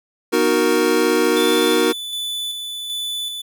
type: chord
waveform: square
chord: B major seventh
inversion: none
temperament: equal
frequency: 246.9 / 311.1 / 370 / 466.2 Hz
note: B3 / D#4 / F#4 / A#4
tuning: 0 / 0 / 0 / 0 cents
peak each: -25 / -21 / -20 / -19 dBFS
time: 0.32-1.93 s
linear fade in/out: 20 ms
type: tone with tremolo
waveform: 45% pulse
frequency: 3485 Hz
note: A7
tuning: 17 cents flat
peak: -23 dBFS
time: 1.36-3.42 s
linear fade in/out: 10 ms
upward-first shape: square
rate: 1.3 Hz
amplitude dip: 35%
effects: none